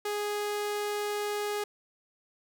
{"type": "tone", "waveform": "sawtooth", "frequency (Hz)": 414.7, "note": "G#4", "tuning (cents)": -3, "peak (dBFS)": -26, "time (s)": [0.05, 1.64], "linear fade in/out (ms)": 5, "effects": []}